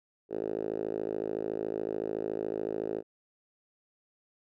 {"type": "tone with band-pass filter", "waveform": "5% pulse", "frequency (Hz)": 53.8, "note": "A1", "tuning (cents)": -38, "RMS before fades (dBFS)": -34, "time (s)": [0.29, 3.03], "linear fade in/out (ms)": 50, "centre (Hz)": 410, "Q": 3.5, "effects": []}